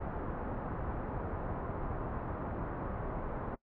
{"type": "low-pass noise", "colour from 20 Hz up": "pink", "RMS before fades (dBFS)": -38, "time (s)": [0, 3.56], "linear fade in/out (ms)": 20, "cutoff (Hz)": 1300, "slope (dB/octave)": 24, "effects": ["noise-tail reverb RT60 0.1 s tail -21 dB re dry"]}